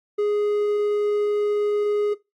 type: tone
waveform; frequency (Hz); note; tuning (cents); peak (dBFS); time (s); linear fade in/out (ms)
triangle; 415.3; G#4; 0; -17; 0.18-2.14; 10
effects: noise-tail reverb RT60 0.2 s tail -18 dB re dry + AAC 48 kbps